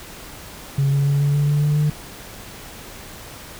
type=tone with pitch steps; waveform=sine; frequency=138.59 / 140.12 / 141.67 / 143.23 / 144.81 / 146.41 / 148.02 / 149.66 Hz; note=C#3 / C#3 / C#3 / D3 / D3 / D3 / D3 / D3; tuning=0 / +19 / +38 / -43 / -24 / -5 / +14 / +33 cents; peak=-13 dBFS; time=0.78-1.9 s; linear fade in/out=5 ms; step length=140 ms; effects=tanh soft clip ceiling -13 dBFS + pink hiss -38 dBFS RMS until 3.59 s